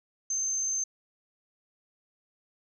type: tone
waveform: sine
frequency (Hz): 6272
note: G8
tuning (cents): 0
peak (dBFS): -27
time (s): 0.3-0.84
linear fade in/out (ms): 5
effects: none